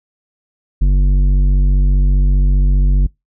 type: tone with tanh clipping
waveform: sine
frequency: 47.55 Hz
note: F#1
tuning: 48 cents sharp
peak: -10 dBFS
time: 0.81-3.07 s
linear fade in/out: 10 ms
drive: 10 dB
effects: noise-tail reverb RT60 0.2 s tail -26 dB re dry